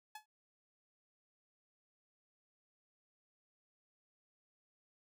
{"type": "tone with exponential decay", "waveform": "sawtooth", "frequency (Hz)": 855, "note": "A5", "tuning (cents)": -50, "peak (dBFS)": -40, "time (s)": [0.15, 0.26], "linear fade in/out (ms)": 5, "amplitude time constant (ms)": 23, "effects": []}